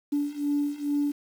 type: beating tone pair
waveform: sine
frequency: 287.9 / 290.2 Hz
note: D4 / D4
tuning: -34 / -21 cents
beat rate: 2.3 Hz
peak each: -28 / -26 dBFS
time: 0.12-1.12 s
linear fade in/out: 10 ms
effects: tanh soft clip ceiling -18 dBFS + 8-bit